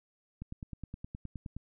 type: click train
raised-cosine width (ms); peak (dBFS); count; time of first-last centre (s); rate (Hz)
5; -28; 12; 0.42-1.566; 9.6
effects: none